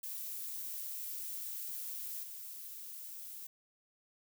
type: noise with level steps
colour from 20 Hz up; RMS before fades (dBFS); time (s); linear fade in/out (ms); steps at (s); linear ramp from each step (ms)
violet; -42 / -47; 0.03-3.47; 5; 2.23; 5
effects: none